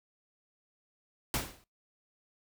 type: noise with exponential decay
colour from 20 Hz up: pink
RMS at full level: -28 dBFS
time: 1.34-1.64 s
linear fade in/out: 1 ms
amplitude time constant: 64 ms
effects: noise-tail reverb RT60 0.2 s tail -21 dB re dry